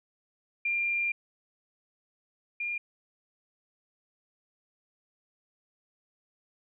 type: tone pair in turn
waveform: sine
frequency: 2391 / 2409 Hz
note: D7 / D7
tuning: +30 / +43 cents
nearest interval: unison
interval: 13 cents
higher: second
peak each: -26 / -30 dBFS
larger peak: first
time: 0.65-1.12 / 2.6-2.78 s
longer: first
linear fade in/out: 5 ms
effects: none